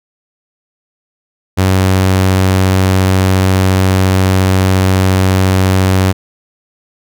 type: tone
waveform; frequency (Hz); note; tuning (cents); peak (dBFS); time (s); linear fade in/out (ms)
sawtooth; 94.3; F#2; +33; -4; 1.57-6.13; 20
effects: none